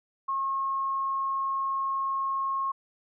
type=tone; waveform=sine; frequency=1083 Hz; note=C#6; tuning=41 cents flat; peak=-26 dBFS; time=0.28-2.72 s; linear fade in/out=10 ms; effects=none